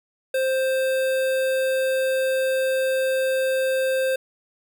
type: tone with notch filter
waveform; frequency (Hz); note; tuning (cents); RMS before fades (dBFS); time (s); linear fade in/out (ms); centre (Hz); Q
square; 525; C5; +6; -22; 0.34-4.16; 5; 5800; 1.6
effects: none